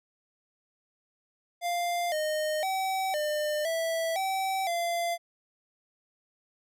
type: tone with pitch steps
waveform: square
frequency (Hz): 697 / 615 / 764 / 602 / 657 / 768 / 687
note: F5 / D#5 / G5 / D5 / E5 / G5 / F5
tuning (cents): -4 / -20 / -45 / +43 / -6 / -36 / -29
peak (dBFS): -28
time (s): 1.61-5.18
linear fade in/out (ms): 50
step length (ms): 510
effects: none